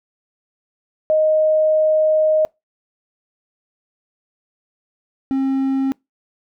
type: tone pair in turn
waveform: sine / triangle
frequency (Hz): 622.3 / 268.4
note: D#5 / C4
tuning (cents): 0 / +44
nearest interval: octave + minor third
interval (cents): 1456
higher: first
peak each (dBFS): -12 / -14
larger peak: first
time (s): 1.1-2.45 / 5.31-5.92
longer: first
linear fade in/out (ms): 0
effects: noise-tail reverb RT60 0.2 s tail -26 dB re dry